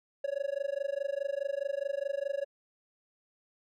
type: tone with amplitude modulation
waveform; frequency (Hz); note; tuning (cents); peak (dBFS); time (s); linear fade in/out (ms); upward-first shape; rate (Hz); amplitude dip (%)
triangle; 559; C#5; +14; -25; 0.24-2.45; 5; sine; 24.8; 100
effects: none